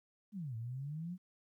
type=exponential two-way sweep; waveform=sine; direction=down then up; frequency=220 to 110 to 186.9 Hz; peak=-39 dBFS; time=0.32-1.18 s; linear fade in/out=50 ms; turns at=0.56 s; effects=13-bit